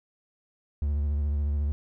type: tone with vibrato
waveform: triangle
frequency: 72.8 Hz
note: D2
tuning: 15 cents flat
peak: -22 dBFS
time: 0.82-1.72 s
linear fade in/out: 0 ms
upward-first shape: sine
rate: 14 Hz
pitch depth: 48 cents each way
effects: none